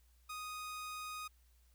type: tone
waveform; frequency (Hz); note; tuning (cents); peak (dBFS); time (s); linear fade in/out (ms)
sawtooth; 1244.5; D#6; 0; -39; 0.29-1.28; 10
effects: added 60 Hz sine -65 dBFS peak until 1.74 s + white hiss -75 dBFS RMS until 1.74 s